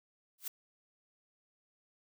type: noise with exponential growth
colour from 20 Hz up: blue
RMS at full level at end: -33 dBFS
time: 0.38-0.48 s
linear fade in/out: 5 ms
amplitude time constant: 20 ms
effects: none

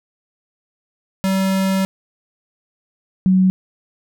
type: tone pair in turn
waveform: square / sine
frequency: 191.6 / 187.01 Hz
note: G3 / F#3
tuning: -39 / +19 cents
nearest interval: unison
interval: 42 cents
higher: first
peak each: -16 / -10 dBFS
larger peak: second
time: 1.24-1.85 / 3.26-3.5 s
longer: first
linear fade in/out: 0 ms
effects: none

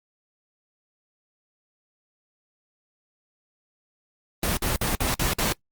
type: noise bursts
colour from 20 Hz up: pink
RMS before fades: -24 dBFS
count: 6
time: 4.43-5.525 s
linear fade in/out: 2 ms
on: 140 ms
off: 51 ms
effects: noise-tail reverb RT60 0.1 s tail -23 dB re dry + Opus 24 kbps

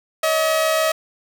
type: tone pair together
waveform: sawtooth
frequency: 571 / 637.4 Hz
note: D5 / D#5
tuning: -49 / +42 cents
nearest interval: major second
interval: 191 cents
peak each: -22 / -13 dBFS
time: 0.23-0.92 s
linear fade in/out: 5 ms
effects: none

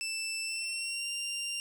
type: tone with pitch glide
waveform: 20% pulse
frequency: 2651 to 2783 Hz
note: E7 to F7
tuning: +9 to -7 cents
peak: -28 dBFS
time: 0.01-1.6 s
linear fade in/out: 0 ms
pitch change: +84 cents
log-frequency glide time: 0.41-1.1 s
effects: none

